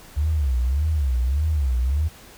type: tone with vibrato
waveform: sine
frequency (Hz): 69.3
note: C#2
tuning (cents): 0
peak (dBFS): -18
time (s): 0.16-2.09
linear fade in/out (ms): 20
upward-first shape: sine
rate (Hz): 1.7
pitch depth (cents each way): 230
effects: pink hiss -46 dBFS RMS until 2.37 s